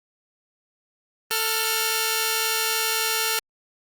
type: tone pair together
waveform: 5% pulse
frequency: 444.1 / 1409.9 Hz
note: A4 / F6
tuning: +16 / +16 cents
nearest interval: octave + minor sixth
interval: 2000 cents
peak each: -13 dBFS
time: 1.31-3.39 s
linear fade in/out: 0 ms
effects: Opus 32 kbps